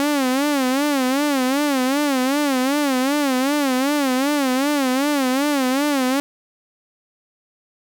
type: tone with vibrato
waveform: sawtooth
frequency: 273.9 Hz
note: C#4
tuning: 21 cents flat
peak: -13 dBFS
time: 0-6.2 s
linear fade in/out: 0 ms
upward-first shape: sine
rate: 2.6 Hz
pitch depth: 140 cents each way
effects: none